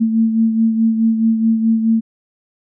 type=beating tone pair; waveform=sine; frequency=224 / 228.7 Hz; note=A3 / A#3; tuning=+31 / -33 cents; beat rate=4.7 Hz; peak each=-12 / -21 dBFS; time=0-2.01 s; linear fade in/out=20 ms; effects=none